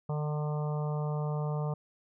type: harmonic tone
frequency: 150 Hz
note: D3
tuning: 37 cents sharp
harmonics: 1 / 3 / 4 / 5 / 6 / 7 / 8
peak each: -30 / -40 / -42 / -44 / -46 / -47 / -48 dBFS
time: 0.09-1.74 s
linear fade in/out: 5 ms
effects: none